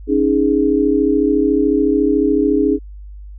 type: chord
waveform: sine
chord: C# suspended second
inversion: none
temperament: equal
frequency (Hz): 277.2 / 311.1 / 415.3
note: C#4 / D#4 / G#4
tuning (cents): 0 / 0 / 0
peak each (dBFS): -16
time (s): 0.07-2.79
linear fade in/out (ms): 50
effects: added 50 Hz sine -31 dBFS peak until 3.38 s